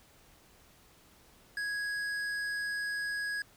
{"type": "tone with hard clipping", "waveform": "triangle", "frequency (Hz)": 1661.2, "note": "G#6", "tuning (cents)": 0, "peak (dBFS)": -34, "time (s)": [1.57, 3.42], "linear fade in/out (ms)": 2, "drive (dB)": 13, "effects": ["pink hiss -61 dBFS RMS until 3.56 s"]}